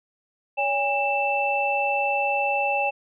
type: tone cluster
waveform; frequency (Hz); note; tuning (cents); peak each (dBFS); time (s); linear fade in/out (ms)
sine; 564 / 814 / 2656; C#5 / G#5 / E7; +30 / -35 / +12; -27 / -24 / -25; 0.57-2.91; 20
effects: none